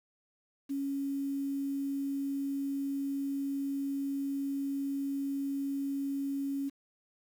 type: tone with quantisation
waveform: sine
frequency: 277.2 Hz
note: C#4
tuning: in tune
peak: -31 dBFS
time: 0.69-6.7 s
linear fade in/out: 20 ms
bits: 9
effects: none